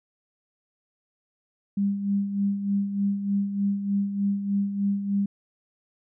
sine tone with tremolo, 199.9 Hz, G3, 34 cents sharp, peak -20 dBFS, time 1.77-5.26 s, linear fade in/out 5 ms, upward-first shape sine, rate 3.3 Hz, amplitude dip 60%, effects none

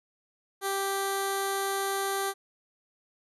15% pulse tone with low-pass filter, 392 Hz, G4, in tune, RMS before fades -30 dBFS, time 0.61-2.34 s, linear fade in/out 50 ms, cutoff 11000 Hz, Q 3.2, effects none

